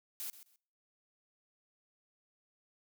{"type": "noise with echo", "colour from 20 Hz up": "blue", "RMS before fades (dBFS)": -41, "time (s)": [0.2, 0.3], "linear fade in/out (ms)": 0, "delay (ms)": 130, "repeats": 2, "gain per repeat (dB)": -14, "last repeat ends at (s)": 0.56, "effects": ["noise-tail reverb RT60 0.6 s tail -26 dB re dry"]}